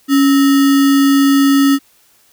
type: tone with sample-and-hold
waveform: sine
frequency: 277.2 Hz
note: C#4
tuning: in tune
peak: -7 dBFS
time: 0.08-1.79 s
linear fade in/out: 50 ms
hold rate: 1575 Hz
effects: white hiss -52 dBFS RMS until 2.32 s